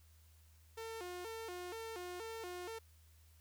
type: tone with vibrato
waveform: sawtooth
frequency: 401.4 Hz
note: G4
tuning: 41 cents sharp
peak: -40 dBFS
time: 0.77-2.79 s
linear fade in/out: 10 ms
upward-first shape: square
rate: 2.1 Hz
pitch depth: 200 cents each way
effects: added 79 Hz sine -62 dBFS peak until 3.4 s + white hiss -71 dBFS RMS until 3.4 s